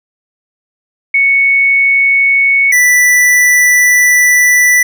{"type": "tone pair in turn", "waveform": ["sine", "square"], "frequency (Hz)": [2217, 1975.1], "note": ["C#7", "B6"], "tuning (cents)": [0, 0], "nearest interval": "major second", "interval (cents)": 200, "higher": "first", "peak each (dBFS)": -6, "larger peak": "neither", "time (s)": [[1.14, 2.72], [2.72, 4.83]], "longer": "second", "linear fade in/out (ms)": 5, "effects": []}